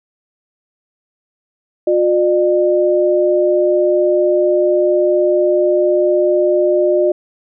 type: tone pair together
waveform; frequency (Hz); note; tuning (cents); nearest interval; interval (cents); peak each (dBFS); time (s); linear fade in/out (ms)
sine; 358.3 / 602.6; F4 / D5; +44 / +44; major sixth; 900; -13; 1.87-7.12; 5
effects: none